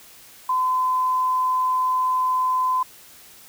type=tone; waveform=sine; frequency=1020 Hz; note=C6; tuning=44 cents flat; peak=-18 dBFS; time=0.49-2.83 s; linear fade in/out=5 ms; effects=white hiss -47 dBFS RMS until 3.48 s